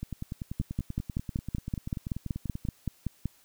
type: two click trains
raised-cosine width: 5 ms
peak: -22 / -17 dBFS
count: 28 / 15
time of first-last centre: 0.03-2.651 / 0.6-3.257 s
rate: 10.3 / 5.27 Hz
effects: white hiss -62 dBFS RMS until 3.44 s